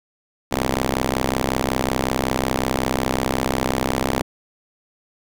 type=ring-modulated tone; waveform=5% pulse; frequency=65.41 Hz; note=C2; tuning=in tune; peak=-5 dBFS; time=0.51-4.22 s; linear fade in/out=10 ms; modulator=249 Hz; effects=none